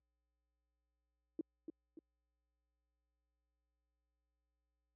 sine tone with echo, 320.8 Hz, E4, 47 cents flat, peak -36 dBFS, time 1.39-1.41 s, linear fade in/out 2 ms, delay 290 ms, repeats 2, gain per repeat -7 dB, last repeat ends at 1.99 s, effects added 60 Hz sine -70 dBFS peak until 4.95 s + high-pass 150 Hz 12 dB/octave

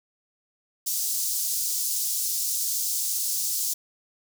pink high-pass noise, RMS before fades -27 dBFS, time 0.86-3.74 s, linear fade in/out 10 ms, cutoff 5400 Hz, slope 24 dB/octave, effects none

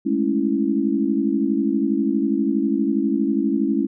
sine chord, A major seventh, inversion third, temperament equal, 207.7 / 220 / 277.2 / 329.6 Hz, G#3 / A3 / C#4 / E4, 0 / 0 / 0 / 0 cents, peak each -24 / -25 / -21 / -23 dBFS, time 0.05-3.87 s, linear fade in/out 20 ms, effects none

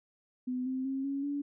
sine tone with pitch steps, 252.2 / 260.2 / 268.4 / 276.9 / 285.7 Hz, B3 / C4 / C4 / C#4 / D4, +36 / -9 / +44 / -2 / -48 cents, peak -31 dBFS, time 0.47-1.42 s, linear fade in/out 10 ms, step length 190 ms, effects none

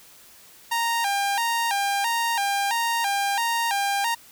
sawtooth tone with vibrato, 862 Hz, A5, 36 cents flat, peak -18 dBFS, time 0.71-4.15 s, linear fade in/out 10 ms, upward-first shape square, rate 1.5 Hz, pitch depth 130 cents each way, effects white hiss -50 dBFS RMS until 4.31 s

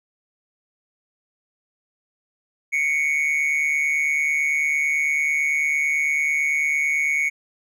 triangle tone with amplitude modulation, 2217 Hz, C#7, in tune, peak -14 dBFS, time 2.72-7.3 s, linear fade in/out 20 ms, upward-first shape sine, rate 149 Hz, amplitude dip 65%, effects none

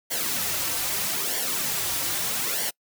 white noise with flanger, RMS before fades -27 dBFS, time 0.1-2.71 s, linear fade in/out 20 ms, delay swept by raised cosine 0.77 to 4.87 ms, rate 0.79 Hz, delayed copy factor -0.65, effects noise-tail reverb RT60 0.1 s tail -26 dB re dry

